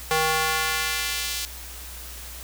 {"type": "tone with high-pass filter sweep", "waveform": "square", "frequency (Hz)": 157.9, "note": "D#3", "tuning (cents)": 26, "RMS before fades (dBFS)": -25, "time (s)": [0.11, 1.45], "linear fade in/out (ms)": 0, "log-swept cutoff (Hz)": [610, 3900], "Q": 0.85, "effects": ["added 60 Hz sine -40 dBFS peak until 2.43 s", "white hiss -40 dBFS RMS until 2.43 s"]}